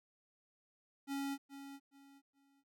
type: tone with echo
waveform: square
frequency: 277.2 Hz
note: C#4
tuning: in tune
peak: -38 dBFS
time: 1.07-1.38 s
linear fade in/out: 50 ms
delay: 420 ms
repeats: 3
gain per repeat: -11 dB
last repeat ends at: 2.64 s
effects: none